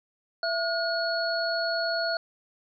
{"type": "tone cluster", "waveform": "sine", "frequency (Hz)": [667, 1438, 4369], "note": ["E5", "F#6", "C#8"], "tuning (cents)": [20, -50, -26], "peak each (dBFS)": [-28, -30, -31], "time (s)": [0.43, 2.17], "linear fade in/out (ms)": 2, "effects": []}